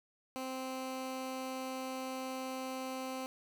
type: tone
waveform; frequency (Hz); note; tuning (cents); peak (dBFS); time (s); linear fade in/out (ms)
15% pulse; 260.8; C4; -5; -32; 0.36-3.26; 0
effects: none